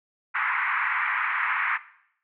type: band-pass noise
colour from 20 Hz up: white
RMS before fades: -26 dBFS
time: 0.34-1.78 s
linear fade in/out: 20 ms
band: 960 to 2200 Hz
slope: 48 dB/octave
effects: noise-tail reverb RT60 0.7 s tail -17 dB re dry

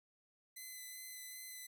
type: tone with vibrato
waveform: 5% pulse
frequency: 2025 Hz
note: B6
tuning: 43 cents sharp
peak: -38 dBFS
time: 0.56-1.67 s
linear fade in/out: 10 ms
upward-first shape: sine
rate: 2.6 Hz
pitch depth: 14 cents each way
effects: none

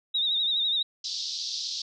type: tone with vibrato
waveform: sine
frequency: 3729 Hz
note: A#7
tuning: in tune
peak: -23 dBFS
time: 0.14-0.83 s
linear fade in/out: 10 ms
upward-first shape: triangle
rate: 12 Hz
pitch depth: 80 cents each way
type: band-pass noise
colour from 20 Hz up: pink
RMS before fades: -33 dBFS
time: 1.04-1.82 s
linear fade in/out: 5 ms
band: 3700 to 5600 Hz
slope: 48 dB/octave
effects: none

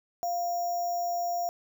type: tone with sample-and-hold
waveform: sine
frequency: 698.5 Hz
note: F5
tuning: in tune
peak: -27 dBFS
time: 0.23-1.49 s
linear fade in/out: 0 ms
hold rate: 6300 Hz
effects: none

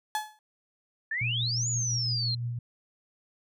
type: tone with exponential decay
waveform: 35% pulse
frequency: 856 Hz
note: A5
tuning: 48 cents flat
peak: -23 dBFS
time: 0.15-0.39 s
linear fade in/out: 1 ms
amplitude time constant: 51 ms
type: exponential two-way sweep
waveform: sine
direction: up then down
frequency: 1718 to 7020 to 4099 Hz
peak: -28 dBFS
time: 1.11-2.35 s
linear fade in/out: 5 ms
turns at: 1.68 s
type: tone with tremolo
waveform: sine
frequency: 119.6 Hz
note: A#2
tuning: 45 cents sharp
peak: -28 dBFS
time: 1.21-2.59 s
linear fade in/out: 5 ms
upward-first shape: triangle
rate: 5.8 Hz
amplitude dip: 35%
effects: none

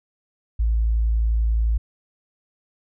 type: tone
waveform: sine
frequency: 55.7 Hz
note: A1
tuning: 22 cents sharp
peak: -16 dBFS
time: 0.59-1.78 s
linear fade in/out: 10 ms
effects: tanh soft clip ceiling -12 dBFS

